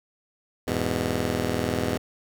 10% pulse chord, E major, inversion none, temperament just, 82.41 / 103.01 / 123.61 Hz, E2 / G#2 / B2, 0 / -14 / +2 cents, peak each -21 / -22 / -22 dBFS, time 0.67-1.98 s, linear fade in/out 10 ms, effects none

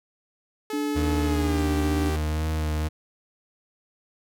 sawtooth tone with pitch glide, 430 to 389.8 Hz, A4 to G4, -40 to -10 cents, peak -26 dBFS, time 0.7-2.16 s, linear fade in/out 2 ms, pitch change -170 cents, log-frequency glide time 1.23-1.68 s
sine tone, 293.7 Hz, D4, in tune, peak -25 dBFS, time 0.73-2.1 s, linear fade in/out 5 ms
40% pulse tone with vibrato, 77.7 Hz, D#2, 2 cents flat, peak -23 dBFS, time 0.95-2.89 s, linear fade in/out 20 ms, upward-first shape sine, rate 2.1 Hz, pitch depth 23 cents each way
effects none

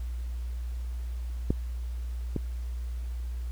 clicks, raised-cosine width 3 ms, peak -12 / -15 dBFS, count 2, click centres 1.505 / 2.363 s, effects added 60 Hz sine -31 dBFS peak until 3.51 s + pink hiss -56 dBFS RMS until 3.51 s

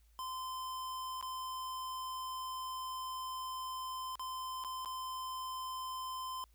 square tone with dropouts, 1032 Hz, C6, 24 cents flat, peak -40 dBFS, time 0.19-6.44 s, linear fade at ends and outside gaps 0 ms, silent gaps 1.212-1.226 / 4.155-4.195 / 4.639-4.647 / 4.848-4.858 s, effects added 55 Hz sine -63 dBFS peak until 6.54 s + white hiss -75 dBFS RMS until 6.54 s

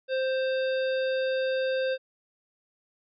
harmonic tone with a mistuned harmonic, 523.3 Hz, C5, in tune, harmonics 1 / 3 / 5 / 7 / 9, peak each -25 / -35 / -41 / -41 / -46 dBFS, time 0.08-1.98 s, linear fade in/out 50 ms, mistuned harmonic 5, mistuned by +29 cents, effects none

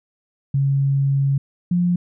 sine tone pair in turn, 138.1 / 176.42 Hz, C#3 / F3, -6 / +18 cents, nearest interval major third, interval 424 cents, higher second, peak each -15 / -15 dBFS, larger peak neither, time 0.54-1.38 / 1.71-1.96 s, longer first, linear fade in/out 5 ms, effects none

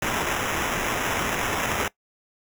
white noise with sample-and-hold, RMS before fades -26 dBFS, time 0.02-1.88 s, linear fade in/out 2 ms, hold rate 4410 Hz, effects noise-tail reverb RT60 0.1 s tail -20 dB re dry

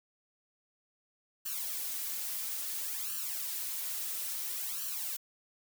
blue noise with flanger, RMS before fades -37 dBFS, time 1.45-5.17 s, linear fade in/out 10 ms, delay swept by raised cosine 0.68 to 4.88 ms, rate 0.59 Hz, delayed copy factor +0.9, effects none

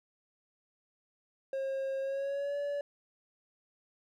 triangle tone with pitch glide, 538 to 573.3 Hz, C5 to D5, +48 to -42 cents, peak -30 dBFS, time 1.53-2.81 s, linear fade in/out 2 ms, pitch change +110 cents, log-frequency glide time 2-2.57 s, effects none

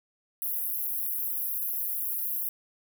pink high-pass noise, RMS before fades -31 dBFS, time 0.42-2.49 s, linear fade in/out 0 ms, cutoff 11000 Hz, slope 96 dB/octave, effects none

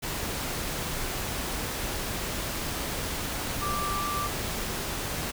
sine tone in noise, 1174.7 Hz, D6, in tune, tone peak -29 dBFS, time 3.61-4.28 s, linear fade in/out 20 ms, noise pink, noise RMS -32 dBFS, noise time 0.02-5.32 s, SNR 0 dB, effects none

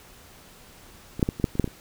clicks, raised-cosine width 3 ms, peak -18 / -6 / -11 / -19 / -6 / -22 / -6 / -11 / -23 dBFS, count 9, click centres 1.195 / 1.228 / 1.289 / 1.399 / 1.442 / 1.554 / 1.597 / 1.643 / 1.677 s, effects pink hiss -50 dBFS RMS until 1.8 s

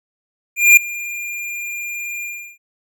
square tone with ADSR envelope, 2403 Hz, D7, 39 cents sharp, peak -4 dBFS, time 0.56-2.58 s, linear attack 210 ms, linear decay 4 ms, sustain -21 dB, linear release 350 ms, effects none

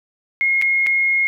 sine tone with dropouts, 2152 Hz, C7, 48 cents sharp, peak -14 dBFS, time 0.41-1.27 s, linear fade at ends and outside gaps 0 ms, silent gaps 0.615-0.622 / 0.864-0.869 s, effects none

